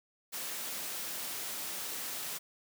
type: high-pass noise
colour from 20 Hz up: white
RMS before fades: -39 dBFS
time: 0.32-2.39 s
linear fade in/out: 20 ms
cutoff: 160 Hz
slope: 12 dB/octave
effects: none